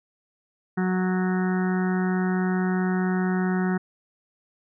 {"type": "harmonic tone", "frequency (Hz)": 184.6, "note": "F#3", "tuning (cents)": -4, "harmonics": [1, 2, 4, 5, 6, 7, 8, 9, 10], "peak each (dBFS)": [-22, -29, -35, -40, -42, -40, -36, -42, -38], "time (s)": [0.77, 3.78], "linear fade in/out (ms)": 10, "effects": []}